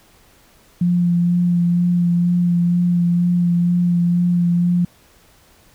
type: tone with vibrato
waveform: sine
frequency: 174.61 Hz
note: F3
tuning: in tune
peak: -13 dBFS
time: 0.81-4.85 s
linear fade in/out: 5 ms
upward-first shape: sine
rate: 2.1 Hz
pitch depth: 16 cents each way
effects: pink hiss -52 dBFS RMS until 5.74 s